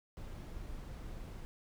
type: noise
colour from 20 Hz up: brown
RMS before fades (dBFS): -45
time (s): 0.17-1.45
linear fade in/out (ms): 0
effects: none